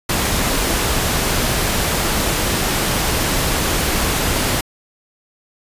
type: noise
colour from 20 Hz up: pink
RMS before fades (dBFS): -18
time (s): 0.09-4.61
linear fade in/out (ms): 5
effects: resampled to 32000 Hz